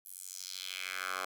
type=tone with high-pass filter sweep; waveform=10% pulse; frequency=93 Hz; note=F#2; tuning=9 cents sharp; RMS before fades=-41 dBFS; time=0.05-1.25 s; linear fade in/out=5 ms; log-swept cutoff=12000 to 940 Hz; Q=2.2; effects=none